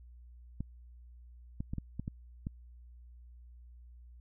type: clicks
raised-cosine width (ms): 5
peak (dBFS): -24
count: 7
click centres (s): 0.606 / 1.605 / 1.735 / 1.783 / 1.996 / 2.079 / 2.469
effects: added 60 Hz sine -51 dBFS peak until 4.2 s